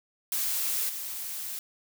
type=noise with level steps; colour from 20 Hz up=blue; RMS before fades=-29 / -36 dBFS; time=0.32-1.59 s; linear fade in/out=2 ms; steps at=0.89 s; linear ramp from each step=5 ms; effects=none